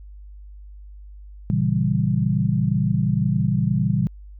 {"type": "chord", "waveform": "sine", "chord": "A# diminished seventh", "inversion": "none", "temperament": "equal", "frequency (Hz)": [116.54, 138.59, 164.81, 196], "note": ["A#2", "C#3", "E3", "G3"], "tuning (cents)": [0, 0, 0, 0], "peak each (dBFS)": -23, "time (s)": [1.5, 4.07], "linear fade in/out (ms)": 0, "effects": ["added 50 Hz sine -38 dBFS peak until 4.39 s"]}